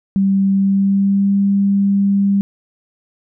sine tone with pitch glide, 195 to 198.64 Hz, G3 to G3, -9 to +23 cents, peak -11 dBFS, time 0.16-2.41 s, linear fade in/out 0 ms, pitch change +32 cents, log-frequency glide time 0.52-1.35 s, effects none

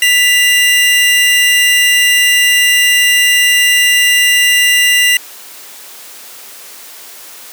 45% pulse tone pair together, 1978.5 / 2798 Hz, B6 / F7, +3 / +3 cents, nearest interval tritone, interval 600 cents, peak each -10 dBFS, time 0.02-5.17 s, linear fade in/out 2 ms, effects white hiss -33 dBFS RMS until 7.52 s + high-pass 300 Hz 12 dB/octave

